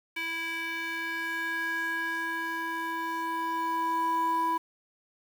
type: tone with band-pass filter sweep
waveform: square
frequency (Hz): 329.6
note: E4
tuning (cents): 0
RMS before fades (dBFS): -31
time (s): 0.16-4.58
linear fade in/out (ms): 10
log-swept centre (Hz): 2300 to 930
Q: 4
effects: 8-bit